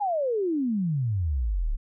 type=exponential sweep; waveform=sine; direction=down; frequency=851 to 32 Hz; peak=-23 dBFS; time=0-1.77 s; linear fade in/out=20 ms; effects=none